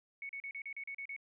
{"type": "tone bursts", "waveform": "sine", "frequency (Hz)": 2217, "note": "C#7", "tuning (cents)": 0, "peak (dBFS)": -40, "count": 9, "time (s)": [0.22, 1.164], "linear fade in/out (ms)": 2, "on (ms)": 72, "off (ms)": 37, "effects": []}